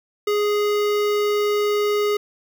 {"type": "tone with notch filter", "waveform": "square", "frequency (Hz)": 415.3, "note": "G#4", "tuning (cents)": 0, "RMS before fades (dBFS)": -20, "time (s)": [0.27, 2.17], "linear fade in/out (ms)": 5, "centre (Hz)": 8900, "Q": 0.96, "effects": ["10-bit"]}